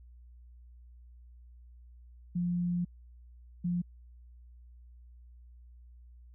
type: tone bursts at uneven times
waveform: sine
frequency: 175.6 Hz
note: F3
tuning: 10 cents sharp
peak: -28 dBFS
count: 2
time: 2.35-2.85 / 3.64-3.82 s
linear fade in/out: 10 ms
effects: added 60 Hz sine -51 dBFS peak until 6.34 s